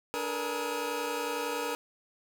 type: tone cluster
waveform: 25% pulse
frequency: 291.6 / 446.7 / 477.6 / 832 / 1266 Hz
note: D4 / A4 / A#4 / G#5 / D#6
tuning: -12 / +26 / +42 / +3 / +30 cents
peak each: -36 / -36 / -30 / -39 / -36 dBFS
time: 0.14-1.75 s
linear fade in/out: 0 ms
effects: none